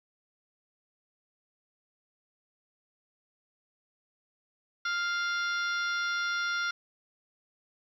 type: harmonic tone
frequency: 698.5 Hz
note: F5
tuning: in tune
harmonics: 2 / 3 / 4 / 5 / 6 / 7 / 8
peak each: -29 / -40 / -46 / -40 / -43 / -49 / -42 dBFS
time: 4.85-6.71 s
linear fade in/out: 5 ms
effects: 11-bit